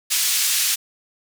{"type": "band-pass noise", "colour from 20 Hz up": "white", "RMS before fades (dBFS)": -20, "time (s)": [0.1, 0.76], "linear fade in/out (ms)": 20, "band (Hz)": [2400, 11000], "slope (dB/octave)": 12, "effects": []}